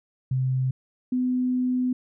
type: tone pair in turn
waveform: sine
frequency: 130 / 252 Hz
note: C3 / B3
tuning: -11 / +35 cents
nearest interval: major seventh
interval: 1146 cents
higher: second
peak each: -21 dBFS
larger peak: neither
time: 0.31-0.71 / 1.12-1.93 s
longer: second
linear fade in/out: 5 ms
effects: none